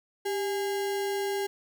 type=tone with sample-and-hold; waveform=sine; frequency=395.1 Hz; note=G4; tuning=14 cents sharp; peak=-27 dBFS; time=0.25-1.47 s; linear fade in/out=10 ms; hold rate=1225 Hz; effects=none